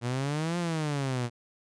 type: exponential two-way sweep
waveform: sawtooth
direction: up then down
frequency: 117.4 to 176.7 to 117.4 Hz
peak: -24 dBFS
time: 0.01-1.3 s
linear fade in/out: 50 ms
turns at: 0.58 s
effects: resampled to 22050 Hz